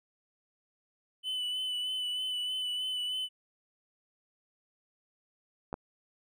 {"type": "tone with vibrato", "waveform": "triangle", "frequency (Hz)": 3000, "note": "F#7", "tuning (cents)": 23, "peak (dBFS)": -30, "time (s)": [1.23, 3.29], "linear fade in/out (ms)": 50, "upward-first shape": "sine", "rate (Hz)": 3.2, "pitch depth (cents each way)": 24}
{"type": "clicks", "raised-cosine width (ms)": 1, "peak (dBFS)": -23, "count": 2, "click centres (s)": [5.729, 5.741]}
{"effects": []}